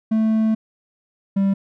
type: tone pair in turn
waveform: triangle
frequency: 220 / 196 Hz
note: A3 / G3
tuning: 0 / 0 cents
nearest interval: major second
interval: 200 cents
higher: first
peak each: -13 dBFS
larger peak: neither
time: 0.11-0.55 / 1.36-1.54 s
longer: first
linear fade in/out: 10 ms
effects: none